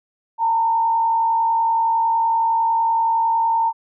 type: tone with frequency modulation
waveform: sine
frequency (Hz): 910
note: A#5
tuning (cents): -42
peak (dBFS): -15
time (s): 0.38-3.73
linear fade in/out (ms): 50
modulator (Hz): 50.8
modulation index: 0.38
effects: none